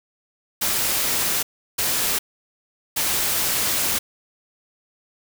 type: noise bursts at uneven times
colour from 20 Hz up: white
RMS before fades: -22 dBFS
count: 3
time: 0.61-1.43 / 1.78-2.19 / 2.96-3.99 s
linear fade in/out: 10 ms
effects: none